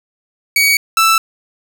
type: tone pair in turn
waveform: sawtooth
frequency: 2255 / 1323.6 Hz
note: C#7 / E6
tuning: +29 / +7 cents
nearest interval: major sixth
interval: 922 cents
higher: first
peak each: -6 / -5 dBFS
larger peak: second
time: 0.56-0.77 / 0.97-1.18 s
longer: neither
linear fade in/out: 2 ms
effects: none